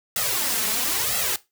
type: noise with flanger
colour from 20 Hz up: white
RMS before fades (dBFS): -24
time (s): 0.16-1.36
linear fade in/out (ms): 2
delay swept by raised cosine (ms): 1.5 to 4.7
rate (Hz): 1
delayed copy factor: +0.9
effects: noise-tail reverb RT60 0.2 s tail -17 dB re dry + high-pass 60 Hz 12 dB/octave